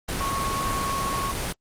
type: tone in noise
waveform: sine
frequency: 1101 Hz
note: C#6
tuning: 12 cents flat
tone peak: -26 dBFS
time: 0.2-1.32 s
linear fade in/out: 10 ms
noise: pink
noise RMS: -28 dBFS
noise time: 0.08-1.53 s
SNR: -1 dB
effects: low-pass 12000 Hz 12 dB/octave + Opus 24 kbps